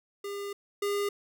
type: tone pair in turn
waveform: square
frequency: 402.9 / 405.9 Hz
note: G4 / G#4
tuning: +48 / -40 cents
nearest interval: unison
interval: 12 cents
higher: second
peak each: -35 / -28 dBFS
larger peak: second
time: 0.24-0.53 / 0.82-1.09 s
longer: first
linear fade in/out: 5 ms
effects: none